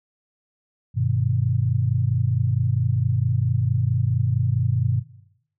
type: chord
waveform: sine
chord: G augmented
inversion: none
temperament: just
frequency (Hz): 98 / 122.5 / 153.12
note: G2 / B2 / D#3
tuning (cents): 0 / -14 / -27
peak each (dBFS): -23 / -21 / -27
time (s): 0.94-5.03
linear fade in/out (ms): 50
effects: noise-tail reverb RT60 0.8 s tail -18 dB re dry